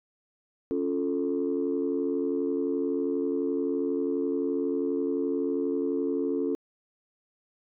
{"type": "chord", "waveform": "sine", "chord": "Db augmented", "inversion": "none", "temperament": "equal", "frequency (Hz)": [277.2, 349.2, 440], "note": ["Db4", "F4", "A4"], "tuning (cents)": [0, 0, 0], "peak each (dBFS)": [-28, -30, -29], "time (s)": [0.71, 6.55], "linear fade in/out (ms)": 0, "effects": ["tanh soft clip ceiling -18 dBFS"]}